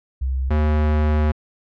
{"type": "tone pair in turn", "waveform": ["sine", "square"], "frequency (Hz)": [65.41, 75.97], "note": ["C2", "D#2"], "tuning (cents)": [0, -41], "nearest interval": "minor third", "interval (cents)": 259, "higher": "second", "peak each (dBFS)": [-19, -16], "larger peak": "second", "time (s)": [[0.21, 0.5], [0.5, 1.32]], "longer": "second", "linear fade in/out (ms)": 10, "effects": ["low-pass 2000 Hz 12 dB/octave"]}